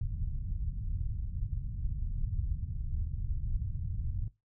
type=low-pass noise; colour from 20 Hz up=pink; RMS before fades=-34 dBFS; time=0.01-4.28 s; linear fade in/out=2 ms; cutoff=120 Hz; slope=24 dB/octave; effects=noise-tail reverb RT60 0.2 s tail -18 dB re dry

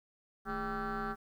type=tone with frequency modulation; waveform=sine; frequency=784 Hz; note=G5; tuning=in tune; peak=-32 dBFS; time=0.45-1.16 s; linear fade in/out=50 ms; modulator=188 Hz; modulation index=4; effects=tanh soft clip ceiling -32 dBFS + 11-bit

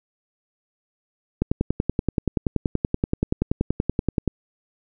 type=click train; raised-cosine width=3 ms; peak=-7 dBFS; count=31; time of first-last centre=1.42-4.277 s; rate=10.5 Hz; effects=none

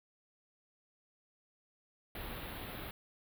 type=band-stop noise; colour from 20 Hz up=pink; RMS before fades=-44 dBFS; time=2.15-2.91 s; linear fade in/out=2 ms; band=4000 to 11000 Hz; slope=48 dB/octave; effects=none

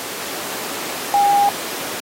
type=tone in noise; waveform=sine; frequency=809 Hz; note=G#5; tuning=46 cents flat; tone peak=-11 dBFS; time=1.14-1.49 s; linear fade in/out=0 ms; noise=pink; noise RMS=-26 dBFS; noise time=0-2 s; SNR=+12 dB; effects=high-pass 300 Hz 12 dB/octave + AAC 48 kbps

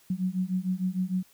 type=beating tone pair; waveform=sine; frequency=181.5 / 188.1 Hz; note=F#3 / F#3; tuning=-33 / +29 cents; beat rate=6.6 Hz; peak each=-29 dBFS; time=0.1-1.23 s; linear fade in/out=5 ms; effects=white hiss -60 dBFS RMS until 1.33 s

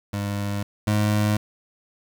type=tone pair in turn; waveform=25% pulse; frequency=101.5 / 105.19 Hz; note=G#2 / G#2; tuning=-39 / +23 cents; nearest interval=minor second; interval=62 cents; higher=second; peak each=-21 / -15 dBFS; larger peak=second; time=0.13-0.63 / 0.87-1.37 s; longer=neither; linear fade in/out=5 ms; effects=9-bit

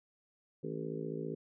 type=harmonic tone with a mistuned harmonic; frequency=55 Hz; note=A1; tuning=in tune; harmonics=3 / 4 / 5 / 6 / 7 / 8 / 9; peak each=-42 / -47 / -44 / -51 / -42 / -43 / -49 dBFS; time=0.63-1.35 s; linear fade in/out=10 ms; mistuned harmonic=3; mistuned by=-84 cents; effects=none

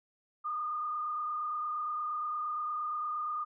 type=tone with frequency modulation; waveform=sine; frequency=1218 Hz; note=D#6; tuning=37 cents flat; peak=-32 dBFS; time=0.44-3.45 s; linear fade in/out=20 ms; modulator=28.6 Hz; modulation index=0.9; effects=none

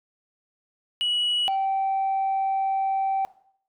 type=tone pair in turn; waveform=sine; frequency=2928 / 775.5 Hz; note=F#7 / G5; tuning=-19 / -19 cents; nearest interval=octave + major seventh; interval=2300 cents; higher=first; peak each=-20 dBFS; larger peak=neither; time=1.01-1.48 / 1.48-3.25 s; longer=second; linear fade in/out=0 ms; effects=noise-tail reverb RT60 0.6 s tail -18 dB re dry + tanh soft clip ceiling -19 dBFS

